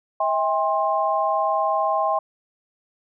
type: tone cluster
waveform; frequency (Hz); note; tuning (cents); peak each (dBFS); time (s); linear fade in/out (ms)
sine; 643 / 803 / 1058; E5 / G5 / C6; -43 / +41 / +19; -23; 0.2-2.19; 5
effects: none